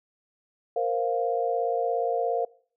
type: chord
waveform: sine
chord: Bb suspended second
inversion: none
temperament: equal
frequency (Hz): 466.2 / 523.3 / 698.5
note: Bb4 / C5 / F5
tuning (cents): 0 / 0 / 0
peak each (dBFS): -27 / -30 / -27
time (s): 0.76-2.45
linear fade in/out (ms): 5
effects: noise-tail reverb RT60 0.5 s tail -23 dB re dry